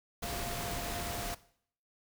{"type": "tone in noise", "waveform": "sine", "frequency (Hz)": 696, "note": "F5", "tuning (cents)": -6, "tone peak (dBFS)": -42, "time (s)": [0.22, 1.35], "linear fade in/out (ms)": 10, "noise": "pink", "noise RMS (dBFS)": -38, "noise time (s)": [0.22, 1.35], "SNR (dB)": -7, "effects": ["noise-tail reverb RT60 0.6 s tail -18 dB re dry"]}